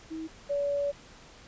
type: tone pair in turn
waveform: sine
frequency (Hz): 320 / 570.2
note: D#4 / C#5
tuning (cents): +49 / +49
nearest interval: minor seventh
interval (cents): 1000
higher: second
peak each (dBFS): -34 / -26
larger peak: second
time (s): 0.1-0.28 / 0.49-0.92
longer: second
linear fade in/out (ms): 20
effects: pink hiss -52 dBFS RMS until 1.47 s + resampled to 16000 Hz